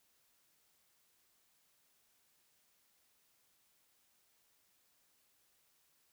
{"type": "silence", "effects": ["white hiss -74 dBFS RMS until 6.12 s"]}